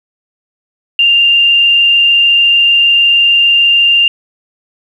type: tone with frequency modulation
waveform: sine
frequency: 2794 Hz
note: F7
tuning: in tune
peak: -5 dBFS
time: 0.99-4.08 s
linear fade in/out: 2 ms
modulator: 26.6 Hz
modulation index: 0.84
effects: 7-bit